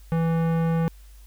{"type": "tone with tanh clipping", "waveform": "sine", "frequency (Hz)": 164.81, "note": "E3", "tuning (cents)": 0, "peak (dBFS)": -22, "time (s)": [0.12, 0.88], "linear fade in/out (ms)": 0, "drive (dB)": 18, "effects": ["added 50 Hz sine -44 dBFS peak until 1.26 s", "white hiss -58 dBFS RMS until 1.26 s"]}